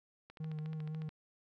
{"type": "click train", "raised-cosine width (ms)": 0.3, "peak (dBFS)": -37, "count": 12, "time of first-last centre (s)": [0.3, 1.091], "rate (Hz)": 13.9}
{"type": "tone with vibrato", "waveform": "triangle", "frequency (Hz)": 155.56, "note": "D#3", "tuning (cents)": 0, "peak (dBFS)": -36, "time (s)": [0.4, 1.09], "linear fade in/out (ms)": 5, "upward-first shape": "sine", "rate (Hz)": 3.9, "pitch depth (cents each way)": 26}
{"effects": []}